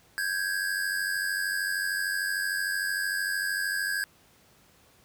square tone pair together, 1568 / 1661.2 Hz, G6 / G#6, 0 / 0 cents, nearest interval minor second, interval 100 cents, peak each -32 / -30 dBFS, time 0.18-4.04 s, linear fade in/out 0 ms, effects pink hiss -60 dBFS RMS until 5.04 s + high-pass 60 Hz 12 dB/octave

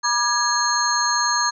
sine tone cluster, 968 / 1198 / 1665 / 4236 / 6460 Hz, B5 / D6 / G#6 / C8 / G#8, -35 / +34 / +4 / +21 / -49 cents, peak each -24 dBFS, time 0.03-1.51 s, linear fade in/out 20 ms, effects none

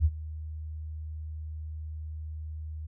sine tone with ADSR envelope, 77.7 Hz, D#2, 2 cents flat, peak -17 dBFS, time 0-2.87 s, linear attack 49 ms, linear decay 47 ms, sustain -18 dB, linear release 12 ms, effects none

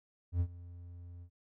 triangle tone with ADSR envelope, 87.31 Hz, F2, in tune, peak -24 dBFS, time 0.32-1.3 s, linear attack 85 ms, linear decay 65 ms, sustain -20 dB, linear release 78 ms, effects none

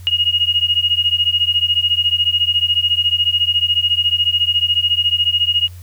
sine beating tone pair, 2866 / 2880 Hz, F7 / F#7, +44 / -47 cents, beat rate 14 Hz, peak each -16 dBFS, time 0.07-5.68 s, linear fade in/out 0 ms, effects added 89 Hz sine -32 dBFS peak until 5.82 s + white hiss -48 dBFS RMS until 5.82 s

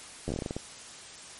slowing click train, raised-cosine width 2 ms, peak -19 dBFS, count 11, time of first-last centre 0.28-0.566 s, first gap 11 ms, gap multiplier 1.2, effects white hiss -46 dBFS RMS until 1.39 s + MP3 48 kbps

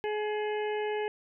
harmonic tone, 422.6 Hz, G#4, 30 cents sharp, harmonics 1 / 2 / 4 / 5 / 6 / 7, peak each -30 / -36 / -42 / -44 / -46 / -47 dBFS, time 0.04-1.08 s, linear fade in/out 0 ms, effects none

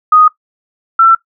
sine tone pair in turn, 1244.5 / 1341.9 Hz, D#6 / E6, 0 / +30 cents, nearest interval minor second, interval 130 cents, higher second, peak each -3 dBFS, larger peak neither, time 0.12-0.28 / 0.99-1.15 s, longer neither, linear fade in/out 5 ms, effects noise-tail reverb RT60 0.1 s tail -18 dB re dry

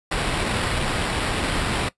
pink noise with sample-and-hold, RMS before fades -24 dBFS, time 0.11-1.89 s, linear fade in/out 5 ms, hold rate 6300 Hz, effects noise-tail reverb RT60 0.1 s tail -18 dB re dry + resampled to 24000 Hz

